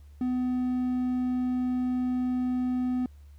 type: tone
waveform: triangle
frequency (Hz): 251.3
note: B3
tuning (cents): +30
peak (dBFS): -23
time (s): 0.21-3.06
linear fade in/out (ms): 2
effects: added 72 Hz sine -47 dBFS peak until 3.38 s + pink hiss -68 dBFS RMS until 3.38 s